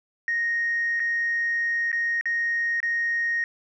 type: tone with dropouts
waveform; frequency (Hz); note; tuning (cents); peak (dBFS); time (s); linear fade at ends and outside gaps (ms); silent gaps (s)
sine; 1864.7; A#6; 0; -21; 0.28-3.44; 1; 0.996-1.001 / 1.917-1.928 / 2.211-2.256 / 2.803-2.829
effects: tanh soft clip ceiling -18 dBFS